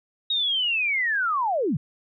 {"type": "linear sweep", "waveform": "sine", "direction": "down", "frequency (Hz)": [3791, 115], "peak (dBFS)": -21, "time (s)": [0.3, 1.77], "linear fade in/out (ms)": 5, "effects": []}